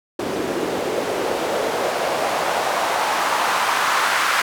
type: noise with band-pass filter sweep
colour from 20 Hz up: white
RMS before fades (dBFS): -21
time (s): 0.19-4.42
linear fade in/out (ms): 5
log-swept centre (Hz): 340 to 1300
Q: 1.8
effects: none